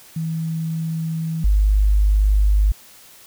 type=tone pair in turn; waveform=sine; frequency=161.8 / 50.96 Hz; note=E3 / G#1; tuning=-32 / -32 cents; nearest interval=octave + minor sixth; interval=2000 cents; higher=first; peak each=-21 / -12 dBFS; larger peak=second; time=0.16-1.44 / 1.44-2.72 s; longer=neither; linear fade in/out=5 ms; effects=white hiss -46 dBFS RMS until 3.26 s